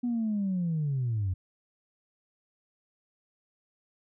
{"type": "linear sweep", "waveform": "sine", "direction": "down", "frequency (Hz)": [246.9, 88], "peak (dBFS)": -25, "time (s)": [0.03, 1.34], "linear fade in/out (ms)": 10, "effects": ["tanh soft clip ceiling -23 dBFS"]}